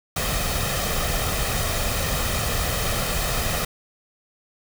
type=noise with comb filter; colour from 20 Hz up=pink; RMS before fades=-24 dBFS; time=0.16-3.65 s; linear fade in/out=5 ms; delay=1.6 ms; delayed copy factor=+0.55; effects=none